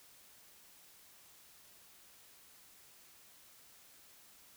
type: silence
effects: white hiss -61 dBFS RMS until 4.56 s